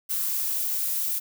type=noise with high-pass filter sweep; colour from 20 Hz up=violet; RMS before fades=-27 dBFS; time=0.09-1.2 s; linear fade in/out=20 ms; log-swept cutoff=1300 to 390 Hz; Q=2.6; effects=none